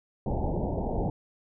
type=low-pass noise; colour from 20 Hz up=pink; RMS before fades=-29 dBFS; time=0.26-1.1 s; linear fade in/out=2 ms; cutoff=890 Hz; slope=96 dB/octave; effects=none